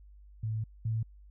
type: tone pair in turn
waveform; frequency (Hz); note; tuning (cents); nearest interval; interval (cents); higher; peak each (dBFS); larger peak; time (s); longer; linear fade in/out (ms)
sine; 110 / 111.86; A2 / A2; 0 / +29; unison; 29; second; -30 / -28; second; 0.43-0.64 / 0.85-1.03; first; 5
effects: added 50 Hz sine -51 dBFS peak until 1.3 s